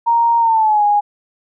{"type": "tone with pitch glide", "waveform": "sine", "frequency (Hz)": [932.3, 825.8], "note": ["A#5", "G#5"], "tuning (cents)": [0, -10], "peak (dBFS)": -10, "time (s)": [0.06, 1.01], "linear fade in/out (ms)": 20, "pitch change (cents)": -210, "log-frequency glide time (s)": [0.39, 0.84], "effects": []}